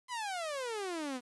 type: exponential sweep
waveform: sawtooth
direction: down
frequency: 1036 to 240 Hz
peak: -32 dBFS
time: 0.08-1.21 s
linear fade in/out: 50 ms
effects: resampled to 24000 Hz + 10-bit